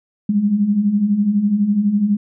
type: beating tone pair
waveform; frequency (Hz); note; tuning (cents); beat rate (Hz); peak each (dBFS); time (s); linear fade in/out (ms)
sine; 196 / 208; G3 / G#3; 0 / +3; 12; -21 / -14; 0.29-2.17; 5
effects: none